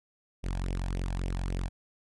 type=tone with flanger; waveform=sawtooth; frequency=45.19 Hz; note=F#1; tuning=40 cents flat; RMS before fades=-32 dBFS; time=0.43-1.69 s; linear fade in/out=20 ms; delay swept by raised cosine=0.34 to 1.25 ms; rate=3.6 Hz; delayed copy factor=+0.7; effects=resampled to 24000 Hz